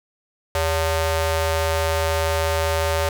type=ring-modulated tone; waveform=sawtooth; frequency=324.8 Hz; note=E4; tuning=26 cents flat; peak=-12 dBFS; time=0.55-3.09 s; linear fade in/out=2 ms; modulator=245 Hz; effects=none